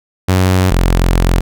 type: tone pair in turn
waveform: sawtooth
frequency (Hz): 92.8 / 43.8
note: F#2 / F1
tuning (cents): +6 / +6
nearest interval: octave + minor second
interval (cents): 1300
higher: first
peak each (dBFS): -5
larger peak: neither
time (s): 0.28-0.71 / 0.71-1.41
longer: second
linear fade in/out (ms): 10
effects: none